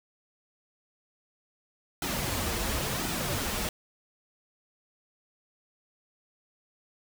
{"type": "noise with flanger", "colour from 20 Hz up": "pink", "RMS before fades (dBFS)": -31, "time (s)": [2.02, 3.69], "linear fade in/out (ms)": 2, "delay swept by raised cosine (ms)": [1.8, 7.4], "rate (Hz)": 0.95, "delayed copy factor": -0.6, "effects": []}